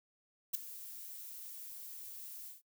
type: noise with ADSR envelope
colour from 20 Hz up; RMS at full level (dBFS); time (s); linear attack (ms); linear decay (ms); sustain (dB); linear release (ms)
violet; -31; 0.53-2.62; 20; 4; -17; 150
effects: noise-tail reverb RT60 0.1 s tail -24 dB re dry